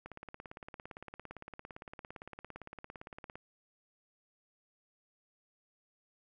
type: click train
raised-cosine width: 0.5 ms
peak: -30 dBFS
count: 59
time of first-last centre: 0.06-3.355 s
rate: 17.6 Hz
effects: none